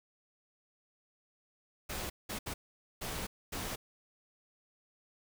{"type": "noise bursts at uneven times", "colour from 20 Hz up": "pink", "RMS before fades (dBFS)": -39, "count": 5, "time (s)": [[1.89, 2.1], [2.29, 2.39], [2.46, 2.54], [3.01, 3.27], [3.52, 3.76]], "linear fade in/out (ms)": 10, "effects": []}